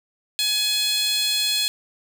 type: tone with high-pass filter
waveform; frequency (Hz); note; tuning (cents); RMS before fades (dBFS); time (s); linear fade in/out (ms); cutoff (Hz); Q
15% pulse; 843; G#5; +26; -22; 0.39-1.68; 0; 4100; 3.1
effects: none